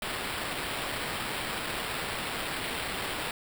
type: noise with sample-and-hold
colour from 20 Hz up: white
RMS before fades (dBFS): -34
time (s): 0.02-3.31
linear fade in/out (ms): 2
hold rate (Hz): 6300
effects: none